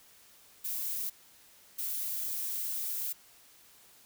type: noise bursts at uneven times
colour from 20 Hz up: violet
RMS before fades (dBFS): -35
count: 2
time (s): 0.64-1.1 / 1.78-3.13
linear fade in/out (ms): 10
effects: white hiss -59 dBFS RMS until 4.05 s